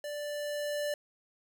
square tone with level ramp, 587.3 Hz, D5, in tune, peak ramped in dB -37 to -31 dBFS, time 0.04-0.94 s, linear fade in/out 2 ms, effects none

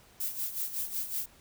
violet noise with tremolo, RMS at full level -32 dBFS, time 0.2-1.26 s, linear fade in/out 5 ms, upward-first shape sine, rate 5.4 Hz, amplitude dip 70%, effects pink hiss -59 dBFS RMS until 1.4 s

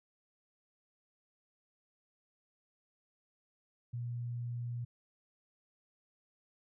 sine tone, 120 Hz, B2, 49 cents flat, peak -36 dBFS, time 3.93-4.85 s, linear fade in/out 10 ms, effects none

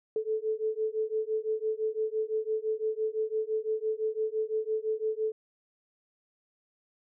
sine beating tone pair, 433.6 / 439.5 Hz, A4 / A4, -25 / -2 cents, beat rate 5.9 Hz, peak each -31 dBFS, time 0.16-5.32 s, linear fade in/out 2 ms, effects none

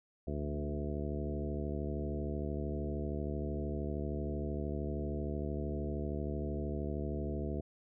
harmonic tone with a mistuned harmonic, 73 Hz, D2, 10 cents flat, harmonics 1 / 2 / 3 / 4 / 5 / 6 / 7 / 9, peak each -38 / -42 / -42 / -44 / -43 / -46 / -48 / -47 dBFS, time 0.27-7.61 s, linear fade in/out 5 ms, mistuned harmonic 2, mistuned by +16 cents, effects none

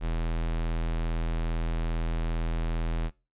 square tone, 41.2 Hz, E1, in tune, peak -27 dBFS, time 0-3.11 s, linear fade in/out 50 ms, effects noise-tail reverb RT60 0.3 s tail -23 dB re dry + resampled to 8000 Hz

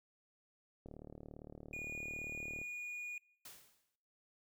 click train, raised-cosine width 2 ms, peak -37 dBFS, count 67, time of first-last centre 0.86-2.615 s, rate 37.6 Hz
triangle tone, 2446 Hz, D#7, 30 cents flat, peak -40 dBFS, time 1.73-3.18 s, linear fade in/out 2 ms
white noise with exponential decay, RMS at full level -50 dBFS, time 3.45-3.96 s, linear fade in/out 5 ms, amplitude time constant 110 ms
effects noise-tail reverb RT60 0.9 s tail -23 dB re dry

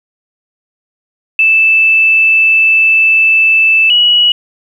sine tone pair in turn, 2637 / 2925 Hz, E7 / F#7, 0 / -21 cents, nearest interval major second, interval 179 cents, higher second, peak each -5 dBFS, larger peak neither, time 1.39-3.9 / 3.9-4.32 s, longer first, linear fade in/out 2 ms, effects 7-bit

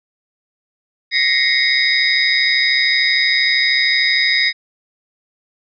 sine tone cluster, 1872 / 2058 / 2191 / 3787 / 4982 Hz, A#6 / C7 / C#7 / A#7 / D#8, +7 / -29 / -21 / +27 / +1 cents, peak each -19 dBFS, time 1.11-4.53 s, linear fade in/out 50 ms, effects none

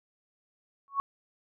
sine tone with exponential growth, 1108.7 Hz, C#6, in tune, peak -21 dBFS, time 0.88-1 s, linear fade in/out 0 ms, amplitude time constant 25 ms, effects none

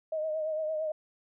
sine tone with vibrato, 625 Hz, D#5, 8 cents sharp, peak -29 dBFS, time 0.12-0.92 s, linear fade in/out 5 ms, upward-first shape triangle, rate 8.8 Hz, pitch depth 49 cents each way, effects none

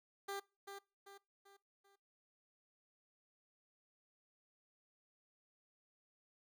15% pulse tone with echo, 397.2 Hz, G4, 23 cents sharp, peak -35 dBFS, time 0.28-0.4 s, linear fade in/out 10 ms, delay 390 ms, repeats 4, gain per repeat -7 dB, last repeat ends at 1.96 s, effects noise-tail reverb RT60 0.3 s tail -24 dB re dry

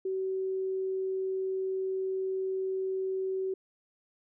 sine tone, 379.7 Hz, F#4, 45 cents sharp, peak -29 dBFS, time 0.05-3.54 s, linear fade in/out 5 ms, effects none

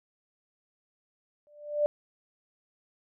sine tone with exponential growth, 591 Hz, D5, 11 cents sharp, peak -19 dBFS, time 1.47-1.86 s, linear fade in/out 0 ms, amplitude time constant 83 ms, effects none

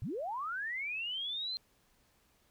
sine linear sweep, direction up, 82 to 4186 Hz, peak -35 dBFS, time 0.02-1.57 s, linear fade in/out 0 ms, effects pink hiss -70 dBFS RMS until 2.5 s

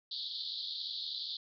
white band-pass noise, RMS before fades -40 dBFS, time 0.11-1.37 s, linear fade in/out 5 ms, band 3400 to 4600 Hz, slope 96 dB/octave, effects none

